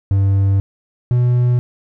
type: tone pair in turn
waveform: triangle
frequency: 98 / 122.82 Hz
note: G2 / B2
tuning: 0 / -9 cents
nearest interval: major third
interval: 391 cents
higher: second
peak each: -9 dBFS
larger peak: neither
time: 0.11-0.6 / 1.11-1.59 s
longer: first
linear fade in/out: 0 ms
effects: none